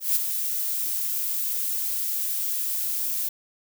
violet noise with ADSR envelope, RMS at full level -20 dBFS, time 0-3.29 s, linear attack 160 ms, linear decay 11 ms, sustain -7 dB, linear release 8 ms, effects none

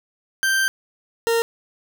40% pulse tone pair in turn, 1568 / 461.1 Hz, G6 / A#4, 0 / -19 cents, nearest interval octave + major sixth, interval 2119 cents, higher first, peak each -16 dBFS, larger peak neither, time 0.43-0.68 / 1.27-1.42 s, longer first, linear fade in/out 0 ms, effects none

